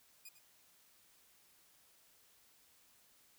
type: tone with echo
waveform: 5% pulse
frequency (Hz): 2468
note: D#7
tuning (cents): -15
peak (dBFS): -40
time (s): 0.25-0.29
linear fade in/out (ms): 5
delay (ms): 100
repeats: 1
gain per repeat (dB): -12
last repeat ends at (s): 0.39
effects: white hiss -68 dBFS RMS until 3.38 s